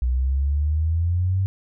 sine exponential sweep, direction up, 60.7 to 97.4 Hz, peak -18 dBFS, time 0.02-1.46 s, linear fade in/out 0 ms, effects none

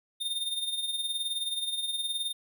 square tone with tremolo, 3640 Hz, A#7, 42 cents flat, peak -28 dBFS, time 0.2-2.33 s, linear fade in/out 20 ms, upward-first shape sine, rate 19 Hz, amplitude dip 60%, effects none

